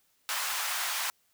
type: high-pass noise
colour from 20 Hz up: pink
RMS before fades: -32 dBFS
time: 0.29-1.1 s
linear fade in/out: 0 ms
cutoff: 880 Hz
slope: 24 dB/octave
effects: white hiss -70 dBFS RMS until 1.33 s